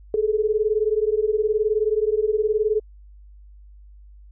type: beating tone pair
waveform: sine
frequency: 420 / 439 Hz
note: G#4 / A4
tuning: +19 / -4 cents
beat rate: 19 Hz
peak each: -21 / -21 dBFS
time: 0.14-2.8 s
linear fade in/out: 2 ms
effects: added 50 Hz sine -43 dBFS peak until 4.31 s